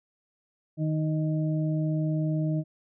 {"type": "harmonic tone", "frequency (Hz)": 155.7, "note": "D#3", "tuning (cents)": 2, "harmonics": [1, 2, 4], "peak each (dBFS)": [-25, -31, -37], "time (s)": [0.77, 2.64], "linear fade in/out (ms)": 50, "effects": []}